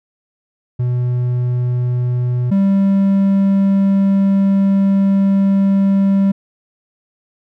triangle tone pair in turn, 123.47 / 196 Hz, B2 / G3, 0 / 0 cents, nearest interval minor sixth, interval 800 cents, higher second, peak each -12 / -8 dBFS, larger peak second, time 0.79-2.51 / 2.51-6.32 s, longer second, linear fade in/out 10 ms, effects none

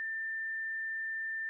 sine tone, 1788 Hz, A6, 27 cents sharp, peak -34 dBFS, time 0-1.49 s, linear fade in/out 0 ms, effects none

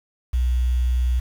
sine tone with quantisation, 61.74 Hz, B1, in tune, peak -17 dBFS, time 0.33-1.2 s, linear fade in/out 10 ms, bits 7, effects none

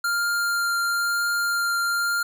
square tone with vibrato, 1396.9 Hz, F6, in tune, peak -22 dBFS, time 0.04-2.23 s, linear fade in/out 5 ms, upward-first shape triangle, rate 1 Hz, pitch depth 8 cents each way, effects none

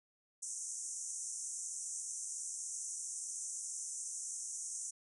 pink band-pass noise, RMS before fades -43 dBFS, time 0.42-4.91 s, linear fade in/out 10 ms, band 5900 to 9500 Hz, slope 96 dB/octave, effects none

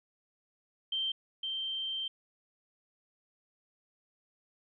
sine tone pair in turn, 3136 / 3136 Hz, G7 / G7, 0 / 0 cents, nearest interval unison, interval 0 cents, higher neither, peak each -30 / -33 dBFS, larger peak first, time 0.92-1.12 / 1.43-2.08 s, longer second, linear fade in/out 5 ms, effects none

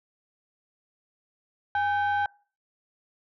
sine tone pair together, 817 / 1542.3 Hz, G#5 / G6, -29 / -29 cents, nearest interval major seventh, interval 1100 cents, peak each -22 / -26 dBFS, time 1.75-2.26 s, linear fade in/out 2 ms, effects noise-tail reverb RT60 0.4 s tail -26 dB re dry + tanh soft clip ceiling -20 dBFS

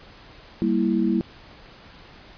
sine chord, E diminished, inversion first, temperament equal, 196 / 233.1 / 329.6 Hz, G3 / Bb3 / E4, 0 / 0 / 0 cents, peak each -23 dBFS, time 0.62-1.21 s, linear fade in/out 0 ms, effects pink hiss -47 dBFS RMS until 2.37 s + resampled to 11025 Hz

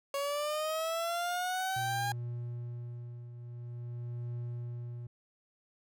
30% pulse linear sweep, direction up, 554.4 to 815 Hz, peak -29 dBFS, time 0.14-2.12 s, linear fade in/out 2 ms
triangle tone with tremolo, 120 Hz, B2, 49 cents flat, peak -33 dBFS, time 1.76-5.07 s, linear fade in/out 5 ms, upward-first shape triangle, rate 0.48 Hz, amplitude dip 65%
effects none

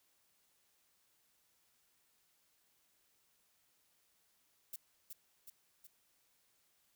violet noise with echo, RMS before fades -44 dBFS, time 4.73-4.76 s, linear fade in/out 5 ms, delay 370 ms, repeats 3, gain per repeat -4 dB, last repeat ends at 5.87 s, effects white hiss -75 dBFS RMS until 6.95 s

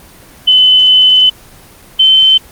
sine tone pair in turn, 3027 / 3078 Hz, F#7 / G7, +39 / -32 cents, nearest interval unison, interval 29 cents, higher second, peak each -3 / -3 dBFS, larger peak neither, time 0.47-1.3 / 1.99-2.38 s, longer first, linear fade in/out 10 ms, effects pink hiss -38 dBFS RMS until 2.51 s + Opus 24 kbps

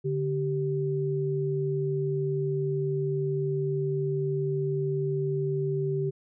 sine tone pair together, 144.53 / 388.3 Hz, D3 / G4, -27 / -16 cents, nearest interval octave + perfect fourth, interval 1711 cents, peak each -28 dBFS, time 0.04-6.11 s, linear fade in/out 20 ms, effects none

